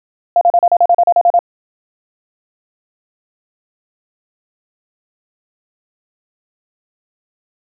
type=tone bursts; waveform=sine; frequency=696 Hz; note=F5; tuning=6 cents flat; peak=-6 dBFS; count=12; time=0.36-1.391 s; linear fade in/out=2 ms; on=52 ms; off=37 ms; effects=none